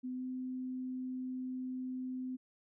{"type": "tone with pitch glide", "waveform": "sine", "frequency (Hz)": [253.5, 256], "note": ["B3", "C4"], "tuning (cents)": [45, -38], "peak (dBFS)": -37, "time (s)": [0.03, 2.37], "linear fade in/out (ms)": 20, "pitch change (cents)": 17, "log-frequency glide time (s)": [0.14, 0.24], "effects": []}